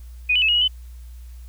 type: tone with pitch steps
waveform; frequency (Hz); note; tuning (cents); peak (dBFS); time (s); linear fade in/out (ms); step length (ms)
sine; 2480 / 2972 / 2602 / 2886 / 2913 / 3025; D#7 / F#7 / E7 / F#7 / F#7 / F#7; -6 / +7 / -23 / -44 / -28 / +38; -15; 0.29-0.68; 10; 65
effects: added 60 Hz sine -36 dBFS peak until 1.48 s + white hiss -57 dBFS RMS until 1.48 s